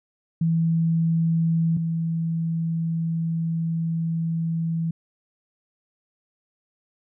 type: tone pair in turn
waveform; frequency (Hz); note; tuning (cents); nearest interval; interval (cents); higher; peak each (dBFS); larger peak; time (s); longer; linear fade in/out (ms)
sine; 164.5 / 164.5; E3 / E3; -3 / -3; unison; 0; neither; -18 / -22; first; 0.41-1.77 / 1.77-4.91; second; 5
effects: none